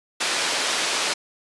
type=band-pass noise; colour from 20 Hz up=white; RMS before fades=-24 dBFS; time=0.2-1.14 s; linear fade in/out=10 ms; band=330 to 5300 Hz; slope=12 dB/octave; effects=resampled to 24000 Hz